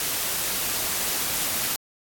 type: noise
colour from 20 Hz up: white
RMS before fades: -26 dBFS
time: 0-1.76 s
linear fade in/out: 2 ms
effects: AAC 64 kbps